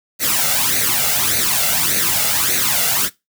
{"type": "noise with flanger", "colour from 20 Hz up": "white", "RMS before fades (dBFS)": -17, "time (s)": [0.19, 3.1], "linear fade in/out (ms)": 50, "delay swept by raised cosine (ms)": [0.47, 1.47], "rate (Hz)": 1.7, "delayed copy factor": 0.7, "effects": ["noise-tail reverb RT60 0.2 s tail -20 dB re dry", "high-pass 80 Hz 12 dB/octave"]}